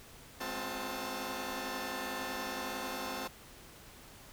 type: tone cluster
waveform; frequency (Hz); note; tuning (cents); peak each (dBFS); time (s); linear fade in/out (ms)
10% pulse; 207.3 / 258 / 269 / 354.7 / 887; G#3 / C4 / C4 / F4 / A5; -3 / -24 / +48 / +27 / +14; -37 / -33 / -39 / -35 / -35; 0.4-3.28; 10
effects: pink hiss -54 dBFS RMS until 4.32 s